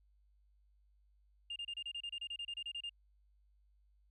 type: tone bursts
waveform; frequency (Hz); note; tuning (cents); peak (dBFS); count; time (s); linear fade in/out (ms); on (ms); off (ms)
sine; 2811; F7; +11; -38; 16; 1.5-2.895; 5; 60; 29
effects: tanh soft clip ceiling -37 dBFS + added 50 Hz sine -67 dBFS peak until 4.1 s